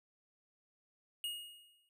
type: tone with exponential decay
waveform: square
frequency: 2868 Hz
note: F7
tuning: 45 cents sharp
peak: -36 dBFS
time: 1.24-1.89 s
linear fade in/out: 1 ms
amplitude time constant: 140 ms
effects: none